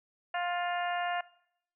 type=harmonic tone; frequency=351.8 Hz; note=F4; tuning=13 cents sharp; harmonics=2 / 3 / 4 / 5 / 6 / 7 / 8; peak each=-32 / -40 / -39 / -38 / -46 / -47 / -43 dBFS; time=0.34-1.21 s; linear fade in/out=5 ms; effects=noise-tail reverb RT60 0.7 s tail -20 dB re dry